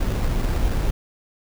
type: noise with sample-and-hold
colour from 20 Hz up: brown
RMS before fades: -21 dBFS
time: 0-0.91 s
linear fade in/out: 10 ms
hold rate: 3150 Hz
effects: none